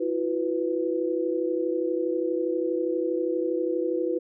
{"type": "chord", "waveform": "sine", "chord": "E suspended second", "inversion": "none", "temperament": "equal with one note detuned", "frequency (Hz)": [329.6, 362, 493.9], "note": ["E4", "F#4", "B4"], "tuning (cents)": [0, -38, 0], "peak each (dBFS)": -28, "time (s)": [0, 4.19], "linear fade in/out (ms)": 10, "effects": []}